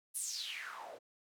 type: noise with band-pass filter sweep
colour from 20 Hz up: white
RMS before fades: -43 dBFS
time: 0.14-0.99 s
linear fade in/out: 20 ms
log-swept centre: 11000 to 470 Hz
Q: 6.3
effects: none